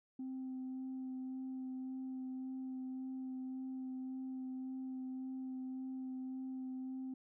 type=tone with vibrato; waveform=sine; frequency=260 Hz; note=C4; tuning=11 cents flat; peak=-39 dBFS; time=0.19-7.14 s; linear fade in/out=5 ms; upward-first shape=sine; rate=1.8 Hz; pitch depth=10 cents each way; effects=tanh soft clip ceiling -38 dBFS